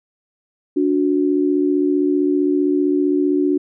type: tone pair together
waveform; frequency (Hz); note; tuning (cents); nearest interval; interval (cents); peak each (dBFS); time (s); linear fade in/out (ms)
sine; 290 / 365.4; D4 / F#4; -22 / -22; major third; 400; -16 / -18; 0.76-3.58; 10
effects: none